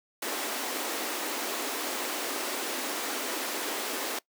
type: high-pass noise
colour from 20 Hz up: pink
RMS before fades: -33 dBFS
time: 0.22-4.19 s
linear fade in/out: 5 ms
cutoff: 260 Hz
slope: 48 dB/octave
effects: noise-tail reverb RT60 0.1 s tail -21 dB re dry